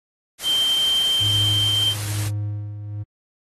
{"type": "noise", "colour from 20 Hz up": "white", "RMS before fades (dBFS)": -31, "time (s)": [0.38, 2.31], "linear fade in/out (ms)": 50}
{"type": "tone", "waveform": "sine", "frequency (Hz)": 3136, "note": "G7", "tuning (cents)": 0, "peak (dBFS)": -17, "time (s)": [0.43, 1.95], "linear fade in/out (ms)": 50}
{"type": "tone with tremolo", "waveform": "triangle", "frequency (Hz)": 103.83, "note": "G#2", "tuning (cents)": 0, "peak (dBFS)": -20, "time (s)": [1.2, 3.04], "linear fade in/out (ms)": 20, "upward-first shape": "sine", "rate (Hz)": 1.1, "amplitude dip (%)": 60}
{"effects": ["AAC 32 kbps"]}